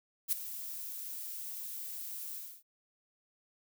violet noise with ADSR envelope, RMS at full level -28 dBFS, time 0.28-2.63 s, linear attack 44 ms, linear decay 7 ms, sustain -14 dB, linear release 280 ms, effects none

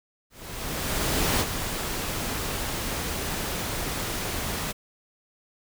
pink noise with ADSR envelope, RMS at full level -23 dBFS, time 0.3-4.73 s, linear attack 1100 ms, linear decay 46 ms, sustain -7 dB, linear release 22 ms, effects none

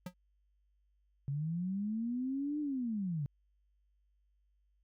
square tone with exponential decay, 180.3 Hz, F#3, 45 cents flat, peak -37 dBFS, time 0.06-0.14 s, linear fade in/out 5 ms, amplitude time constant 16 ms
sine linear two-way sweep, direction up then down, 135.4 to 302.5 to 135.4 Hz, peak -33 dBFS, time 1.28-3.26 s, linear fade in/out 0 ms, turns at 2.6 s
effects added 50 Hz sine -70 dBFS peak until 4.83 s

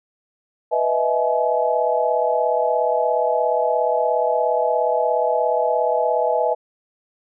sine chord, E major seventh, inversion second, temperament equal with one note detuned, 493.9 / 622.3 / 659.3 / 848.6 Hz, B4 / D#5 / E5 / G#5, 0 / 0 / 0 / +37 cents, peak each -22 dBFS, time 0.71-6.55 s, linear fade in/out 20 ms, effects none

